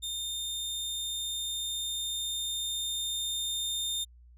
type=tone with level ramp; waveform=sawtooth; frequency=3634 Hz; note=A#7; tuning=45 cents flat; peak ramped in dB=-30 to -27 dBFS; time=0.02-4.05 s; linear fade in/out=20 ms; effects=added 60 Hz sine -52 dBFS peak until 4.37 s + resampled to 32000 Hz